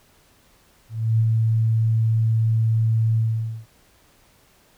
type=tone with ADSR envelope; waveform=sine; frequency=112.1 Hz; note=A2; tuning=33 cents sharp; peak=-14 dBFS; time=0.89-3.66 s; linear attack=300 ms; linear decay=51 ms; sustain=-2 dB; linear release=490 ms; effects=pink hiss -57 dBFS RMS until 4.77 s